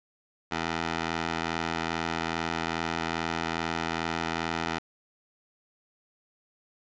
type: tone with band-pass filter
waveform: 15% pulse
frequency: 82.41 Hz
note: E2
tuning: in tune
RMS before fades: -31 dBFS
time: 0.51-4.79 s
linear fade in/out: 10 ms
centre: 1700 Hz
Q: 0.52
effects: resampled to 16000 Hz